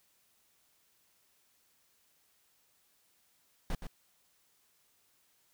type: noise with echo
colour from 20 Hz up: brown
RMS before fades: -33 dBFS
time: 3.7-3.75 s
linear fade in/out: 2 ms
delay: 120 ms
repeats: 1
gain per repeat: -8 dB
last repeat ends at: 3.87 s
effects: white hiss -71 dBFS RMS until 5.53 s